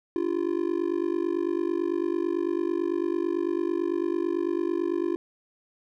triangle tone with amplitude modulation, 344.3 Hz, F4, 25 cents flat, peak -18 dBFS, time 0.16-5.16 s, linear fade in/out 0 ms, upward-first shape sine, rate 49 Hz, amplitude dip 100%, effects none

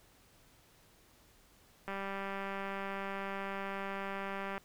click train, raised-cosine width 0.5 ms, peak -25 dBFS, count 530, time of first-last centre 1.88-4.579 s, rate 196 Hz, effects pink hiss -64 dBFS RMS until 4.64 s

